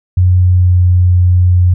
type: tone with pitch glide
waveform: sine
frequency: 90.8 to 89.76 Hz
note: F#2 to F2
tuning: -32 to +48 cents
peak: -5 dBFS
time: 0.17-1.74 s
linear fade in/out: 5 ms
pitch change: -20 cents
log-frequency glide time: 0.37-0.87 s
effects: none